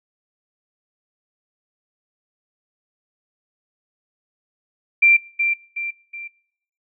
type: tone with echo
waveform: sine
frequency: 2362 Hz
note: D7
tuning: 9 cents sharp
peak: -9 dBFS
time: 5.02-5.17 s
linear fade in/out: 10 ms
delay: 370 ms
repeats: 3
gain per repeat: -7 dB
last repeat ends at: 6.28 s
effects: noise-tail reverb RT60 0.8 s tail -26 dB re dry